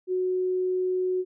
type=tone; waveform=sine; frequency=368.3 Hz; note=F#4; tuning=8 cents flat; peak=-23 dBFS; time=0.07-1.25 s; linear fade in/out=50 ms; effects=none